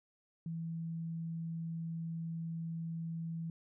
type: tone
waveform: sine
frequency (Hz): 164.81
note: E3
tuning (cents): 0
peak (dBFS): -37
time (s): 0.46-3.5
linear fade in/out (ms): 2
effects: none